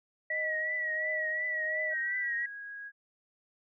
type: tone with tremolo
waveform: sine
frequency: 622.3 Hz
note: D#5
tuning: in tune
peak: -35 dBFS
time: 0.3-1.94 s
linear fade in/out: 5 ms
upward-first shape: triangle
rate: 1.5 Hz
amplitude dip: 75%
type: tone with vibrato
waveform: sine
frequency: 1931 Hz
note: B6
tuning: 39 cents flat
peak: -30 dBFS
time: 0.3-2.46 s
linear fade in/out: 5 ms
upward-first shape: triangle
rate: 2.8 Hz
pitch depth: 62 cents each way
type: tone with pitch glide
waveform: sine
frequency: 1568 to 1648.8 Hz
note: G6 to G#6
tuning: 0 to -13 cents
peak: -40 dBFS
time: 1.9-2.92 s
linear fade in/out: 50 ms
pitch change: +87 cents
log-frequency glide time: 2.19-2.3 s
effects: none